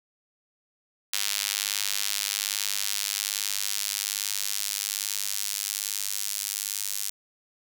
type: tone with high-pass filter sweep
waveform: sawtooth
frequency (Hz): 101.2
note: G#2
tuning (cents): -44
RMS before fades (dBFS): -30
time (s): 1.13-7.1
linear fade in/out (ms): 5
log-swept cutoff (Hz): 3700 to 6600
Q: 0.84
effects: none